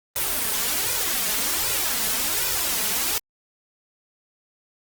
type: noise with flanger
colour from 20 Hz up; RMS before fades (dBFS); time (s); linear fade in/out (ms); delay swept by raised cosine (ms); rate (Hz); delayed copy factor
white; -24; 0.16-3.18; 0; 2 to 4.7; 1.3; +0.75
effects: Opus 24 kbps